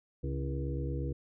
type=harmonic tone with a mistuned harmonic; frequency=68.4 Hz; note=C#2; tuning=23 cents flat; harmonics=1 / 2 / 4 / 5 / 6 / 7; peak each=-35 / -36 / -43 / -42 / -47 / -43 dBFS; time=0.23-1.13 s; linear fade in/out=10 ms; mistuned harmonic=5; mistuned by=-47 cents; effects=none